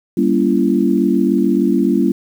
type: chord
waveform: sine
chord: G diminished seventh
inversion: none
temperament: just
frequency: 196 / 235.2 / 282.2 / 338.7 Hz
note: G3 / Bb3 / Db4 / Fb4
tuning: 0 / +16 / +31 / +47 cents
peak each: -17 dBFS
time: 0.17-2.12 s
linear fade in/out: 5 ms
effects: 7-bit